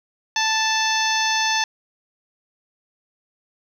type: harmonic tone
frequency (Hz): 880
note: A5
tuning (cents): 0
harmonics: 1 / 2 / 3 / 4 / 5 / 6 / 7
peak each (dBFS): -23 / -24 / -27 / -27 / -29 / -28 / -27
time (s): 0.36-1.64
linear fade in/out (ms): 2
effects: 8-bit